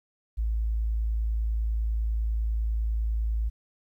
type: tone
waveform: sine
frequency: 55 Hz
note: A1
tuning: in tune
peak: -24 dBFS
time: 0.37-3.5 s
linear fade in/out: 20 ms
effects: 11-bit